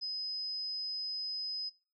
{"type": "tone", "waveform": "sine", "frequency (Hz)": 5040, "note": "D#8", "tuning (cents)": 21, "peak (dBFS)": -35, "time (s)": [0.01, 1.7], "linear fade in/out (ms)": 20, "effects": ["noise-tail reverb RT60 0.3 s tail -19 dB re dry"]}